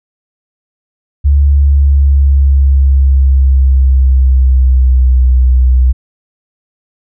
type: tone with pitch glide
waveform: sine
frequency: 70.9 to 63.16 Hz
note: C#2 to B1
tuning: +40 to +39 cents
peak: -4 dBFS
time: 1.24-5.93 s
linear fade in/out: 20 ms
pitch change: -201 cents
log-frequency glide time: 1.45-5.22 s
effects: none